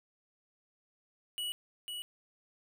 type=tone with echo; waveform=square; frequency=2932 Hz; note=F#7; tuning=16 cents flat; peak=-35 dBFS; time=1.38-1.52 s; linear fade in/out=0 ms; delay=500 ms; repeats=1; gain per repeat=-4 dB; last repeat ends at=2.02 s; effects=none